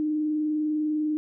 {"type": "tone with vibrato", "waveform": "sine", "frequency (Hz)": 304.9, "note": "D#4", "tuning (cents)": -35, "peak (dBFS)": -23, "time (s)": [0, 1.17], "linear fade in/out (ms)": 0, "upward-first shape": "square", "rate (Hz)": 20, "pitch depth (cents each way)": 23, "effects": []}